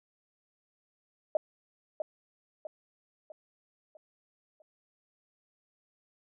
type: tone with echo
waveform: sine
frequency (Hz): 618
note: D#5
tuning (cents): -12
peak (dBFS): -22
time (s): 1.35-1.37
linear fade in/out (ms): 2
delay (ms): 650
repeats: 5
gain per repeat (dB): -7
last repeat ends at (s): 4.62
effects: none